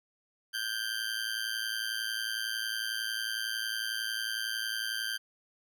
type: tone with amplitude modulation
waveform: 20% pulse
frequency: 1568 Hz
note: G6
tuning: in tune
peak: -24 dBFS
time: 0.53-5.18 s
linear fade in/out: 20 ms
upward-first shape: sine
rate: 111 Hz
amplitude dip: 80%
effects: none